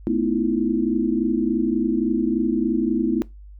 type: tone cluster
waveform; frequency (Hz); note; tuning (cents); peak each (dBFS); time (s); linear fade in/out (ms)
sine; 220 / 251.3 / 313.9 / 337.4; A3 / B3 / D#4 / E4; 0 / +30 / +15 / +40; -24; 0.07-3.22; 0
effects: noise-tail reverb RT60 0.2 s tail -21 dB re dry + added 50 Hz sine -39 dBFS peak until 3.59 s